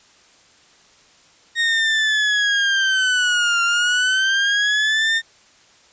30% pulse linear two-way sweep, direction down then up, 1864.7 to 1383 to 1826 Hz, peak -13 dBFS, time 1.55-5.22 s, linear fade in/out 50 ms, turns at 3.63 s, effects white hiss -52 dBFS RMS until 5.92 s + resampled to 16000 Hz

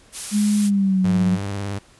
blue noise, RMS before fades -27 dBFS, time 0.12-0.71 s, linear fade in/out 50 ms
sine tone with pitch glide, 207.7 to 182.91 Hz, G#3 to F#3, 0 to -20 cents, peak -15 dBFS, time 0.31-1.39 s, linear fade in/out 50 ms, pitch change -220 cents, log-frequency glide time 0.59-1.09 s
sawtooth tone with vibrato, 99.9 Hz, G2, 33 cents sharp, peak -21 dBFS, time 1.04-1.79 s, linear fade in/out 10 ms, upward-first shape triangle, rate 18 Hz, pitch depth 67 cents each way
effects pink hiss -52 dBFS RMS until 1.99 s + resampled to 24000 Hz

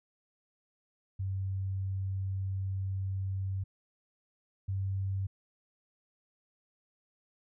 sine tone pair in turn, 96 / 96.72 Hz, G2 / G2, -36 / -23 cents, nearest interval unison, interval 13 cents, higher second, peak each -31 / -30 dBFS, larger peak second, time 1.19-3.64 / 4.68-5.27 s, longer first, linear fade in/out 10 ms, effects none

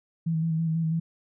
sine tone with vibrato, 162.3 Hz, E3, 27 cents flat, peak -23 dBFS, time 0.26-1 s, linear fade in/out 10 ms, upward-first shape square, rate 6.1 Hz, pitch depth 26 cents each way, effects none

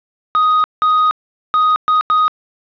triangle tone bursts at uneven times, 1248 Hz, D#6, 5 cents sharp, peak -8 dBFS, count 5, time 0.35-0.64 / 0.82-1.11 / 1.54-1.76 / 1.88-2.01 / 2.1-2.28 s, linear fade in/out 0 ms, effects resampled to 11025 Hz + 7-bit

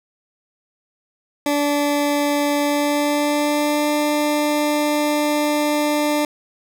20% pulse tone with pitch glide, 290 to 297.3 Hz, D4 to D4, -22 to +21 cents, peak -12 dBFS, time 1.46-6.25 s, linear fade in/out 2 ms, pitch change +43 cents, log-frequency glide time 2.61-3.93 s, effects none

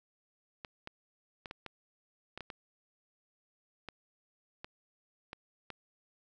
clicks, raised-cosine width 0.3 ms, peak -26 dBFS, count 12, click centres 0.648 / 0.874 / 1.458 / 1.511 / 1.663 / 2.376 / 2.407 / 2.502 / 3.887 / 4.645 / 5.331 / 5.703 s, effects none

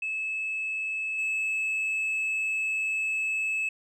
sine tone with level steps, 2601 Hz, E7, 24 cents flat, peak -27 / -23 dBFS, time 0.02-3.69 s, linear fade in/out 5 ms, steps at 1.18 s, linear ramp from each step 10 ms, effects tanh soft clip ceiling -25 dBFS

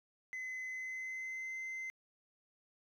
sine tone with pitch glide, 2035 to 2068 Hz, C7 to C7, -49 to -21 cents, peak -37 dBFS, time 0.33-1.9 s, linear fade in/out 0 ms, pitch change +28 cents, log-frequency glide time 0.68-1.59 s, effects tanh soft clip ceiling -39 dBFS + 12-bit

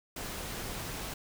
pink noise, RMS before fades -39 dBFS, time 0.16-1.14 s, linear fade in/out 5 ms, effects none

